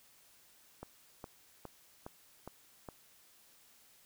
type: click train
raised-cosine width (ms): 1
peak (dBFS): -30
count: 6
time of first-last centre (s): 0.83-2.888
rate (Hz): 2.43
effects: white hiss -64 dBFS RMS until 4.05 s